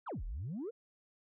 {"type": "exponential two-way sweep", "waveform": "sine", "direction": "down then up", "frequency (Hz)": [1609, 35.06, 504], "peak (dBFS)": -36, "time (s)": [0.06, 0.71], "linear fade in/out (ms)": 20, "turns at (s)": 0.24, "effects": ["tanh soft clip ceiling -35 dBFS"]}